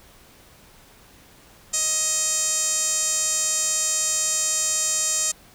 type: tone with band-pass filter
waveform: sawtooth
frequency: 628 Hz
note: D#5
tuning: 16 cents sharp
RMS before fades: -23 dBFS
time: 1.73-5.32 s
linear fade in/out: 10 ms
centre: 7200 Hz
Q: 6.4
effects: pink hiss -51 dBFS RMS until 5.54 s